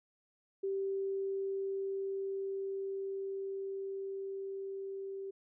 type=tone with level ramp; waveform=sine; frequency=389.8 Hz; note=G4; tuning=10 cents flat; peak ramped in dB=-32 to -39 dBFS; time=0.63-5.31 s; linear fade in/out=10 ms; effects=none